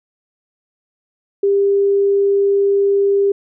sine tone, 398.6 Hz, G4, 29 cents sharp, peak -11 dBFS, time 1.43-3.32 s, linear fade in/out 5 ms, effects none

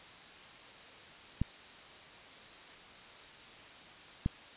clicks, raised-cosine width 5 ms, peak -17 dBFS, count 2, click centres 1.416 / 4.261 s, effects white hiss -52 dBFS RMS until 4.56 s + resampled to 8000 Hz

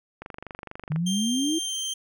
click train, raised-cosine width 0.5 ms, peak -22 dBFS, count 19, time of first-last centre 0.22-0.961 s, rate 24.3 Hz
sine exponential sweep, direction up, 148.8 to 335.9 Hz, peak -23 dBFS, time 0.9-1.59 s, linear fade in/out 10 ms
25% pulse tone with pitch glide, 3172 to 3143 Hz, G7 to G7, +20 to +4 cents, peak -24 dBFS, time 1.06-1.94 s, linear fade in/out 10 ms, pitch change -16 cents, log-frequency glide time 1.56-1.75 s
effects none

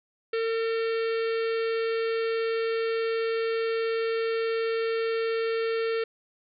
harmonic tone with a mistuned harmonic, 453.1 Hz, A#4, 49 cents flat, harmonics 1 / 3 / 4 / 5 / 6 / 7 / 8 / 9 / 10, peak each -25 / -37 / -39 / -41 / -42 / -46 / -49 / -50 / -48 dBFS, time 0.33-6.04 s, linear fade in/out 5 ms, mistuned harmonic 9, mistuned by +31 cents, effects none

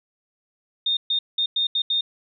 sine tone bursts at uneven times, 3659 Hz, A#7, 33 cents flat, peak -19 dBFS, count 6, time 0.86-0.97 / 1.1-1.19 / 1.38-1.46 / 1.56-1.67 / 1.75-1.82 / 1.9-2.01 s, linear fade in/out 5 ms, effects none

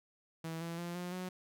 sawtooth tone with pitch steps, 163.1 / 167.88 / 172.8 / 177.86 / 183.07 Hz, E3 / E3 / F3 / F3 / F#3, -18 / +32 / -18 / +32 / -18 cents, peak -35 dBFS, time 0.44-1.29 s, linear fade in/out 5 ms, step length 170 ms, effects none

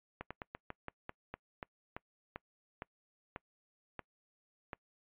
slowing click train, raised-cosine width 0.5 ms, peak -26 dBFS, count 15, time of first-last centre 0.21-4.732 s, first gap 96 ms, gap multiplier 1.17, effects noise-tail reverb RT60 0.1 s tail -25 dB re dry + resampled to 8000 Hz

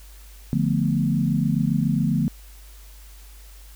sine chord, B half-diminished seventh, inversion first, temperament equal, 146.83 / 174.61 / 220 / 246.9 Hz, D3 / F3 / A3 / B3, 0 / 0 / 0 / 0 cents, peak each -23 / -24 / -24 / -26 dBFS, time 0.53-2.28 s, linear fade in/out 0 ms, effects added 50 Hz sine -42 dBFS peak until 3.75 s + white hiss -51 dBFS RMS until 3.75 s

